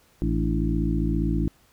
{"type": "harmonic tone with a mistuned harmonic", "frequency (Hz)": 55, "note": "A1", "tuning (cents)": 0, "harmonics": [1, 2, 3, 4, 5, 6], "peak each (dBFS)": [-25, -32, -27, -31, -29, -30], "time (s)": [0.22, 1.48], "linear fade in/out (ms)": 0, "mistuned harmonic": 5, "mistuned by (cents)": 79, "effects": ["pink hiss -60 dBFS RMS until 1.72 s"]}